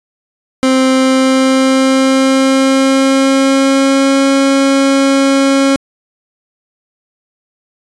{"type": "tone with pitch glide", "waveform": "30% pulse", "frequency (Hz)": [261.6, 273], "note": ["C4", "C#4"], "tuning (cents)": [0, -26], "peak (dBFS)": -5, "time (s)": [0.63, 5.76], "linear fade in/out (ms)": 0, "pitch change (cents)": 74, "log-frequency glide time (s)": [0.9, 4.28], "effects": ["resampled to 22050 Hz"]}